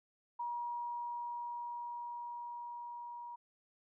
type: tone with level ramp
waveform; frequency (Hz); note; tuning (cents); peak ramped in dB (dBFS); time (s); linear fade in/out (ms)
sine; 955; A#5; +42; -36 to -44; 0.39-3.36; 10
effects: none